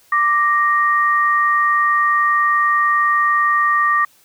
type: tone pair together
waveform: sine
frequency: 1175.6 / 1864.7 Hz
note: D6 / A#6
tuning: +1 / 0 cents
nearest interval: minor sixth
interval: 799 cents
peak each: -14 / -17 dBFS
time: 0.12-4.05 s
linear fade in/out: 5 ms
effects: white hiss -53 dBFS RMS until 4.24 s